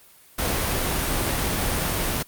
pink noise, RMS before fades -24 dBFS, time 0.38-2.23 s, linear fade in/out 10 ms, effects white hiss -52 dBFS RMS until 2.27 s + Opus 32 kbps

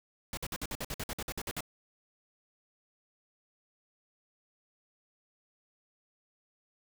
pink noise bursts, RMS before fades -37 dBFS, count 14, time 0.33-1.607 s, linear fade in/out 2 ms, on 42 ms, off 53 ms, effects none

